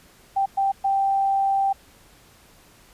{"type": "tone bursts at uneven times", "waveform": "sine", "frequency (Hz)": 784, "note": "G5", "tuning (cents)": 0, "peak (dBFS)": -18, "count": 3, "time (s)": [[0.36, 0.46], [0.57, 0.72], [0.84, 1.73]], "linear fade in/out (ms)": 10, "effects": ["pink hiss -53 dBFS RMS until 2.93 s", "resampled to 32000 Hz"]}